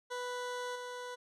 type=tone with level steps; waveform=20% pulse; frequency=493.9 Hz; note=B4; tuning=in tune; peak=-32 / -36 dBFS; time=0.1-1.16 s; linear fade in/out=20 ms; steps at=0.75 s; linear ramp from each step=10 ms; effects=low-pass 8000 Hz 12 dB/octave